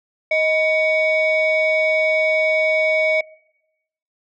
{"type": "tone pair together", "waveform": "sine", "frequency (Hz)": [628.2, 2245], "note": ["D#5", "C#7"], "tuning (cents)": [16, 21], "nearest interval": "octave + minor seventh", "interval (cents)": 2205, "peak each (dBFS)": -16, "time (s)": [0.31, 3.21], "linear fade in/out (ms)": 5, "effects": ["noise-tail reverb RT60 0.9 s tail -24 dB re dry", "tanh soft clip ceiling -11 dBFS"]}